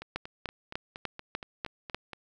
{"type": "two click trains", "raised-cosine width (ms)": 0.3, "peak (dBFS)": [-24, -16], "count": [10, 7], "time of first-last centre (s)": [[0.02, 2.133], [0.16, 1.946]], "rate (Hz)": [4.26, 3.36], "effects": []}